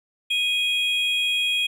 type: tone pair together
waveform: triangle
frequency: 2489 / 3283 Hz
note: D#7 / G#7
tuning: 0 / -21 cents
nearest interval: perfect fourth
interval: 479 cents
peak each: -22 / -21 dBFS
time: 0.3-1.67 s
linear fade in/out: 10 ms
effects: none